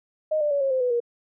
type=tone with pitch steps; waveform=sine; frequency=620 / 593 / 567.2 / 542.6 / 519 / 496.4 / 474.8 Hz; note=D#5 / D5 / C#5 / C#5 / C5 / B4 / A#4; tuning=-6 / +17 / +40 / -37 / -14 / +9 / +32 cents; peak=-20 dBFS; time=0.31-1.003 s; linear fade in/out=10 ms; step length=99 ms; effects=none